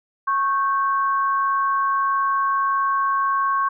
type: tone pair together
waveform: sine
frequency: 1099.6 / 1555 Hz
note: C#6 / G6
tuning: -14 / -14 cents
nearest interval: tritone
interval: 600 cents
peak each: -18 / -27 dBFS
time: 0.27-3.69 s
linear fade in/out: 10 ms
effects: none